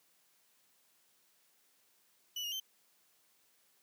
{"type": "tone with pitch steps", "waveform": "35% pulse", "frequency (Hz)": [2961, 2858, 3103], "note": ["F#7", "F7", "G7"], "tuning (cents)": [1, 39, -18], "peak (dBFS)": -35, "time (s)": [2.36, 2.6], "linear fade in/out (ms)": 5, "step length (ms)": 80, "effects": ["white hiss -71 dBFS RMS until 3.82 s", "high-pass 150 Hz 12 dB/octave"]}